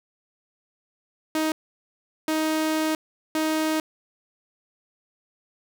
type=tone bursts at uneven times; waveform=sawtooth; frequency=313.6 Hz; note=D#4; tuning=14 cents sharp; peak=-18 dBFS; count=3; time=1.35-1.52 / 2.28-2.95 / 3.35-3.8 s; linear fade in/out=2 ms; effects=none